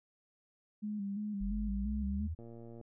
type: tone with vibrato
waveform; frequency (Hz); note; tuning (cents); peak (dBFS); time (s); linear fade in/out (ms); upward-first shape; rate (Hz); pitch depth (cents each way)
sine; 204.5; G#3; -26; -35; 0.82-2.28; 20; square; 2.9; 48
type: exponential sweep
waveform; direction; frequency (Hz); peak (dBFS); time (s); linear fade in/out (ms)
sine; up; 43.65 to 83.1; -35; 1.4-2.35; 20
type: click train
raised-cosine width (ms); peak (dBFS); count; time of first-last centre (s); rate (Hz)
2; -38; 50; 2.39-2.812; 116
effects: none